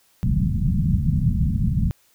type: low-pass noise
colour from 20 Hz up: white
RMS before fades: -20 dBFS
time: 0.23-1.91 s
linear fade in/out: 0 ms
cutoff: 200 Hz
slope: 48 dB/octave
effects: white hiss -60 dBFS RMS until 2.14 s